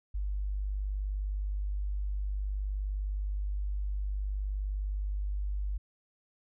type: tone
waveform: sine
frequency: 49.72 Hz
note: G1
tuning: 25 cents sharp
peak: -30 dBFS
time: 0.14-5.78 s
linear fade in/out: 10 ms
effects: none